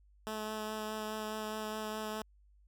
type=tone with vibrato; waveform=10% pulse; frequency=215.8 Hz; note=A3; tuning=33 cents flat; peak=-29 dBFS; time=0.27-2.22 s; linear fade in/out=0 ms; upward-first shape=sine; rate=4.8 Hz; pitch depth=12 cents each way; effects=added 50 Hz sine -61 dBFS peak until 2.67 s